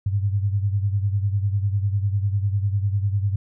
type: beating tone pair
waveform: sine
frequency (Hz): 98.6 / 108.6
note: G2 / A2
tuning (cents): +11 / -22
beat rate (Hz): 10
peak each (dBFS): -20 / -26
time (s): 0.06-3.36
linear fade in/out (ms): 5
effects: none